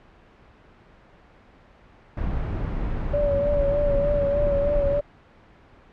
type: noise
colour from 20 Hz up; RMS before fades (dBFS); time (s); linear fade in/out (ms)
brown; -26; 2.17-5; 5
type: tone with vibrato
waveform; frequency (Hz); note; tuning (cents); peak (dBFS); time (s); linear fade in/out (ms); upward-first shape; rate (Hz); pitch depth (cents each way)
sine; 573; D5; -43; -20; 3.13-5.01; 10; sine; 3.3; 35
effects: pink hiss -52 dBFS RMS until 5.92 s + low-pass 2000 Hz 12 dB/octave

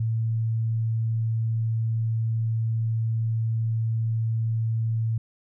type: tone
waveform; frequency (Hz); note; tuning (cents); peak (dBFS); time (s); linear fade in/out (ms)
sine; 112.8; A2; +44; -22; 0-5.18; 5
effects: none

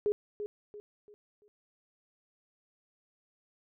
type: tone with echo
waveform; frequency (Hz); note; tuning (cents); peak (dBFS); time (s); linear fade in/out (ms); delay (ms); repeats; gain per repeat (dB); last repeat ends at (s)
sine; 415.7; G#4; +2; -25; 0.06-0.12; 0; 340; 4; -9; 1.48
effects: none

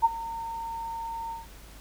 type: tone with ADSR envelope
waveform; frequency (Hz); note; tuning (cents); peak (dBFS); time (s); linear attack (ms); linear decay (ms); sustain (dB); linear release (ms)
sine; 915; A#5; -32; -14; 0.02-1.47; 27; 30; -18; 160
effects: added 50 Hz sine -47 dBFS peak until 1.8 s + pink hiss -51 dBFS RMS until 1.8 s

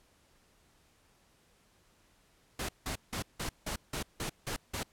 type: noise bursts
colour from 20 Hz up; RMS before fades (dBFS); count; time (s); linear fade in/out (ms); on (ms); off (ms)
pink; -36; 9; 2.59-4.832; 5; 98; 170
effects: pink hiss -67 dBFS RMS until 4.92 s + low-pass 12000 Hz 12 dB/octave

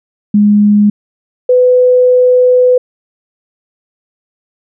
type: tone pair in turn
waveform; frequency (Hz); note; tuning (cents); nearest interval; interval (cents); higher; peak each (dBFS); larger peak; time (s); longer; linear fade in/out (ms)
sine; 207.2 / 500.7; G#3 / B4; -4 / +24; octave + minor third; 1528; second; -4; neither; 0.34-0.9 / 1.49-2.78; second; 5
effects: none

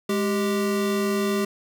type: tone pair together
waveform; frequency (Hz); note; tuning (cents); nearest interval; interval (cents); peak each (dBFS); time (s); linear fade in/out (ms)
square; 207.7 / 392.6; G#3 / G4; 0 / +3; major seventh; 1103; -25; 0.09-1.45; 5
effects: none

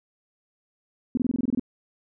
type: tone bursts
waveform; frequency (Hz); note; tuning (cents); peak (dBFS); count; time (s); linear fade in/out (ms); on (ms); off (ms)
sine; 249.9; B3; +21; -20; 10; 1.15-1.596; 2; 23; 24
effects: none

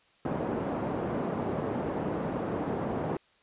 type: band-pass noise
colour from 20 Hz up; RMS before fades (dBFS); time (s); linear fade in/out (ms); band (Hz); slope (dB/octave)
pink; -32; 0.25-3.17; 2; 170 to 730; 12
effects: white hiss -64 dBFS RMS until 3.42 s + resampled to 8000 Hz

